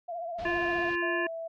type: tone with vibrato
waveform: sine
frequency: 683 Hz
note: F5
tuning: 39 cents flat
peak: -33 dBFS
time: 0.08-0.9 s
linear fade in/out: 10 ms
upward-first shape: triangle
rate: 15 Hz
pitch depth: 86 cents each way
type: low-pass noise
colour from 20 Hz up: pink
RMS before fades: -45 dBFS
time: 0.38-0.96 s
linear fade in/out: 10 ms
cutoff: 4600 Hz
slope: 24 dB/octave
type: harmonic tone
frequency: 346.7 Hz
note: F4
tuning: 13 cents flat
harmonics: 1 / 3 / 5 / 7 / 8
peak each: -31 / -36 / -30 / -41 / -41 dBFS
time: 0.45-1.27 s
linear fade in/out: 5 ms
type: tone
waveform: sine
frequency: 659.3 Hz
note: E5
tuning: in tune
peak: -34 dBFS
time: 1.02-1.48 s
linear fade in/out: 10 ms
effects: none